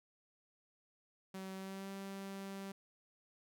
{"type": "tone with pitch glide", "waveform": "sawtooth", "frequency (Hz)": [190.5, 195.4], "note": ["G3", "G3"], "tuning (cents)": [-49, -5], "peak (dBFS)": -40, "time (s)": [1.34, 2.72], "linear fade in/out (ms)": 5, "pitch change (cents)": 44, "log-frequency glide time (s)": [1.55, 1.9], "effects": []}